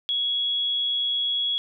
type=tone; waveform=sine; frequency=3343 Hz; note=G#7; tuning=11 cents sharp; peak=-22 dBFS; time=0.09-1.58 s; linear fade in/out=0 ms; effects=none